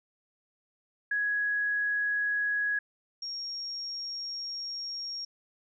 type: tone pair in turn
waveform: sine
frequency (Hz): 1669 / 5569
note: G#6 / F8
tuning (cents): +8 / -6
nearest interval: octave + major sixth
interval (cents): 2086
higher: second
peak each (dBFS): -26 / -34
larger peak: first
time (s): 1.11-2.79 / 3.22-5.25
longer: second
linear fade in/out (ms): 5
effects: none